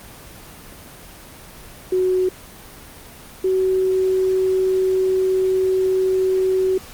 sine tone pair in turn, 370 / 376 Hz, F#4 / F#4, 0 / +28 cents, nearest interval unison, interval 28 cents, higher second, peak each -15 dBFS, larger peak neither, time 1.92-2.29 / 3.44-6.78 s, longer second, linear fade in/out 5 ms, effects pink hiss -40 dBFS RMS until 6.93 s + Opus 24 kbps

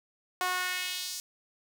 sawtooth tone with high-pass filter sweep, 364.6 Hz, F#4, 25 cents flat, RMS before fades -33 dBFS, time 0.41-1.2 s, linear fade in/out 0 ms, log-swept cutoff 870 to 6000 Hz, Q 1.6, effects none

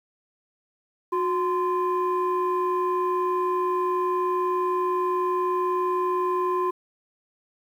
sine tone pair together, 364.4 / 1034 Hz, F#4 / C6, -26 / -21 cents, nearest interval octave + tritone, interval 1805 cents, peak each -23 dBFS, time 1.12-6.71 s, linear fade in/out 10 ms, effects tanh soft clip ceiling -17 dBFS + 9-bit

